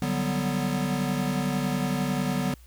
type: chord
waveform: square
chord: G major seventh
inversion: second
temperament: equal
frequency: 146.83 / 185 / 196 / 246.9 Hz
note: D3 / F#3 / G3 / B3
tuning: 0 / 0 / 0 / 0 cents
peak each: -31 / -31 / -33 / -30 dBFS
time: 0.02-2.54 s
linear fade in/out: 2 ms
effects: added 60 Hz sine -48 dBFS peak until 2.66 s + white hiss -59 dBFS RMS until 2.66 s